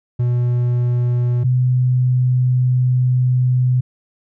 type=tone pair in turn; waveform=triangle / sine; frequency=122 / 126.32 Hz; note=B2 / B2; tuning=-21 / +39 cents; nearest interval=minor second; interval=60 cents; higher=second; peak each=-12 dBFS; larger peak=neither; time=0.19-1.44 / 1.44-3.81 s; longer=second; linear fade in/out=10 ms; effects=none